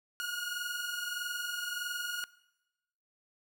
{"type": "tone pair together", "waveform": "sawtooth", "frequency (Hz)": [1427.4, 1449], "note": ["F6", "F#6"], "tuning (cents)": [37, -37], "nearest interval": "unison", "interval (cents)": 26, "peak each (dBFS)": [-35, -33], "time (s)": [0.2, 2.24], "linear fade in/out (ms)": 0, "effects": ["noise-tail reverb RT60 1.0 s tail -22 dB re dry"]}